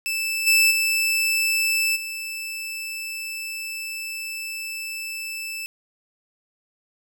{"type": "tone with level steps", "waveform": "sawtooth", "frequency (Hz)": 2637, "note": "E7", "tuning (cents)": 0, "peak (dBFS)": [-20, -11, -16, -26], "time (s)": [0.06, 5.66], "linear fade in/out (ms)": 0, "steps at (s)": [0.46, 0.7, 1.95], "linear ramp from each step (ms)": 20, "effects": []}